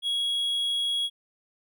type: tone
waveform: triangle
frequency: 3322 Hz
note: G#7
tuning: in tune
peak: -23 dBFS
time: 0.02-1.1 s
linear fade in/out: 50 ms
effects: none